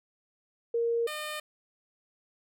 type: tone pair in turn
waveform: sine / 10% pulse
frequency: 466.2 / 607 Hz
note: A#4 / D#5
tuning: 0 / -43 cents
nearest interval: perfect fourth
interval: 457 cents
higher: second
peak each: -25 / -26 dBFS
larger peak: first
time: 0.74-1.07 / 1.07-1.4 s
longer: neither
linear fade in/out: 5 ms
effects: none